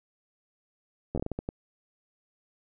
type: slowing click train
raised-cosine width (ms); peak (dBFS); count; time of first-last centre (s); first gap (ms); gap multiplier
2; -18; 9; 1.15-1.489; 11; 1.37
effects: none